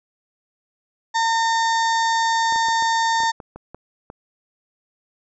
harmonic tone, 910 Hz, A#5, 42 cents flat, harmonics 1 / 2 / 4 / 5 / 6 / 7 / 8, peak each -18 / -24 / -30 / -32 / -34 / -35 / -36 dBFS, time 1.14-3.32 s, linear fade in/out 20 ms
clicks, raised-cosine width 1 ms, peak -22 dBFS, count 10, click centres 2.524 / 2.56 / 2.685 / 2.824 / 3.204 / 3.235 / 3.402 / 3.56 / 3.746 / 4.101 s
effects none

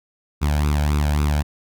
sawtooth tone with flanger, 73.8 Hz, D2, 9 cents sharp, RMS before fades -19 dBFS, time 0.41-1.43 s, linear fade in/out 20 ms, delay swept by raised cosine 0.8 to 1.31 ms, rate 3.7 Hz, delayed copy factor +0.75, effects none

